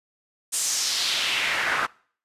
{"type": "noise with band-pass filter sweep", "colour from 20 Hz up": "pink", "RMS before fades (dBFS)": -25, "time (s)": [0.52, 1.87], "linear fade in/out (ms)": 20, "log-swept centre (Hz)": [8500, 1300], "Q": 2.1, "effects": ["noise-tail reverb RT60 0.5 s tail -24 dB re dry", "resampled to 32000 Hz"]}